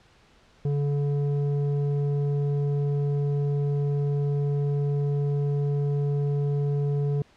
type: tone with low-pass filter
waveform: square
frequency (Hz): 143.3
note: D3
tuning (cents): -42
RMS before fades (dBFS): -25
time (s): 0.65-7.22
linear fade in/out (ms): 2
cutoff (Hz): 380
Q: 1.4
effects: pink hiss -58 dBFS RMS until 7.36 s + low-pass 5000 Hz 12 dB/octave